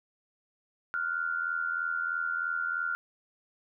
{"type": "tone pair together", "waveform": "sine", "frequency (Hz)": [1396.9, 1480], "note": ["F6", "F#6"], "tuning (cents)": [0, 0], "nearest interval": "minor second", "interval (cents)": 100, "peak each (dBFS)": [-30, -34], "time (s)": [0.94, 2.95], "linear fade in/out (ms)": 0, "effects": []}